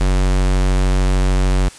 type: tone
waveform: square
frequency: 46.69 Hz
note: F#1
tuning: 16 cents sharp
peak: -13 dBFS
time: 0-1.69 s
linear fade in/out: 10 ms
effects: white hiss -39 dBFS RMS until 1.78 s + resampled to 22050 Hz